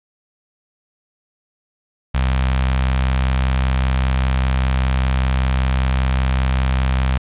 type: tone with notch filter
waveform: sawtooth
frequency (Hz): 65.1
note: C2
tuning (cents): -8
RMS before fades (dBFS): -17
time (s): 2.14-7.18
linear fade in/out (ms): 10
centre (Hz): 360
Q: 0.58
effects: resampled to 8000 Hz + 7-bit